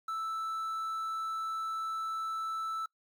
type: tone with quantisation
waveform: triangle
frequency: 1318.5 Hz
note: E6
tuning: in tune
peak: -31 dBFS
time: 0.08-2.86 s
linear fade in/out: 5 ms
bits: 10
effects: noise-tail reverb RT60 0.1 s tail -23 dB re dry